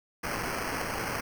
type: noise with sample-and-hold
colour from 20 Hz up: violet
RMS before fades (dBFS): -33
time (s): 0.23-1.21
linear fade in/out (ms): 10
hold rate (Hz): 3675
effects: none